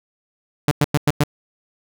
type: tone bursts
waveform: sawtooth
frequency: 146.83 Hz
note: D3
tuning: in tune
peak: -9 dBFS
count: 5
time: 0.68-1.236 s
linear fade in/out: 2 ms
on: 32 ms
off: 99 ms
effects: none